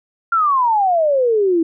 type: exponential sweep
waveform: sine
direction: down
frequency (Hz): 1400 to 320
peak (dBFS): -12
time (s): 0.32-1.63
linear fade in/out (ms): 5
effects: none